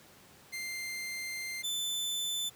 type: tone pair in turn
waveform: sawtooth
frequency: 2093 / 3520 Hz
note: C7 / A7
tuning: 0 / 0 cents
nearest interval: major sixth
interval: 900 cents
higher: second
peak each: -33 / -29 dBFS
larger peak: second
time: 0.52-1.63 / 1.63-2.5 s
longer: first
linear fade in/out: 20 ms
effects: pink hiss -57 dBFS RMS until 2.55 s + high-pass 100 Hz 12 dB/octave